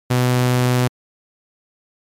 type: tone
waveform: sawtooth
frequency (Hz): 124.9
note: B2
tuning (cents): +20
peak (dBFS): -10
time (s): 0.1-0.88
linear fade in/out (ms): 10
effects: MP3 96 kbps